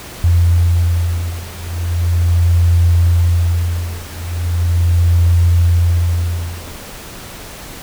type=beating tone pair; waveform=sine; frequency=85.9 / 86.29 Hz; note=F2 / F2; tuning=-28 / -20 cents; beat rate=0.39 Hz; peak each=-13 / -14 dBFS; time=0.24-6.72 s; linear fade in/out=0 ms; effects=pink hiss -32 dBFS RMS until 7.82 s